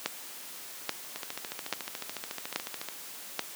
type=two click trains; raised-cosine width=0.2 ms; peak=-18 / -10 dBFS; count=25 / 5; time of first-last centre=1.16-2.887 / 0.06-3.393 s; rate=13.9 / 1.2 Hz; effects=white hiss -44 dBFS RMS until 3.55 s + high-pass 200 Hz 12 dB/octave